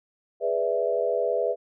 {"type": "chord", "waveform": "sine", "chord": "E dominant seventh", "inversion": "first", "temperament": "equal", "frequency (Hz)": [415.3, 493.9, 587.3, 659.3], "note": ["G#4", "B4", "D5", "E5"], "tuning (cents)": [0, 0, 0, 0], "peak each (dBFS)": [-29, -26, -30, -27], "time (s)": [0.4, 1.56], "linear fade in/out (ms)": 50, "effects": []}